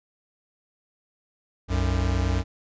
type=tone pair together; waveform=square; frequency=62.7 / 91.61 Hz; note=B1 / F#2; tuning=+27 / -17 cents; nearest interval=perfect fifth; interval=656 cents; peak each=-25 dBFS; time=1.68-2.44 s; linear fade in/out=50 ms; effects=resampled to 16000 Hz